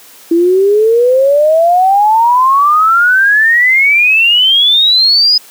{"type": "exponential sweep", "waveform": "sine", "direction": "up", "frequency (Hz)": [329.6, 5050], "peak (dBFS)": -5, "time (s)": [0.31, 5.38], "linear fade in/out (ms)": 5, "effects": ["white hiss -38 dBFS RMS until 5.5 s", "high-pass 200 Hz 12 dB/octave"]}